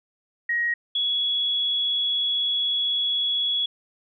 sine tone pair in turn, 1889 / 3366 Hz, A#6 / G#7, +22 / +23 cents, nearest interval minor seventh, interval 1001 cents, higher second, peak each -21 dBFS, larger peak neither, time 0.49-0.74 / 0.95-3.66 s, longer second, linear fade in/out 5 ms, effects none

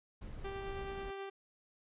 brown noise, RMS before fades -46 dBFS, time 0.21-1.11 s, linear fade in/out 10 ms
sawtooth tone with tremolo, 392 Hz, G4, in tune, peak -36 dBFS, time 0.44-1.3 s, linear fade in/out 10 ms, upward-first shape sine, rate 9.3 Hz, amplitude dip 25%
effects resampled to 8000 Hz

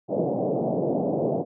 white band-pass noise, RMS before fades -25 dBFS, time 0.08-1.45 s, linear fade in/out 50 ms, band 130 to 690 Hz, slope 48 dB/octave, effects none

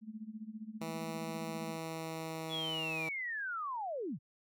sine tone with tremolo, 217.3 Hz, A3, 21 cents flat, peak -39 dBFS, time 0.01-1.78 s, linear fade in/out 50 ms, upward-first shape sine, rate 15 Hz, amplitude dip 85%
10% pulse tone with pitch glide, 162.8 to 160.19 Hz, E3 to E3, -21 to -49 cents, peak -31 dBFS, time 0.81-3.09 s, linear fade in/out 5 ms, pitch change -28 cents, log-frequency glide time 1.59-2.69 s
sine linear sweep, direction down, 3453 to 105.4 Hz, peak -36 dBFS, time 2.49-4.19 s, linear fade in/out 50 ms
effects none

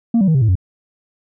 sine tone with pitch steps, 231.5 / 192.43 / 159.96 / 132.96 / 110.52 / 91.87 Hz, A#3 / G3 / D#3 / C3 / A2 / F#2, -12 / -32 / +48 / +28 / +8 / -12 cents, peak -8 dBFS, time 0.14-0.554 s, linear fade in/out 5 ms, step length 69 ms, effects tanh soft clip ceiling -9 dBFS

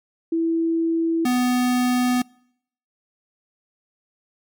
sine / square tone pair in turn, 329.6 / 248.7 Hz, E4 / B3, 0 / +12 cents, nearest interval perfect fourth, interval 488 cents, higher first, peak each -18 dBFS, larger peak neither, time 0.32-1.25 / 1.25-2.22 s, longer second, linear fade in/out 5 ms, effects noise-tail reverb RT60 0.7 s tail -26 dB re dry + MP3 96 kbps

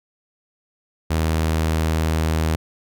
sawtooth tone, 79.7 Hz, D#2, 42 cents sharp, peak -14 dBFS, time 1.1-2.56 s, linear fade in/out 10 ms, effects none

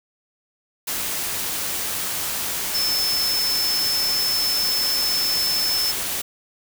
sine tone in noise, 5270 Hz, E8, 1 cent flat, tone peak -20 dBFS, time 2.74-5.92 s, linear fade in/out 10 ms, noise white, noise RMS -26 dBFS, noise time 0.87-6.22 s, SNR +3 dB, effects none

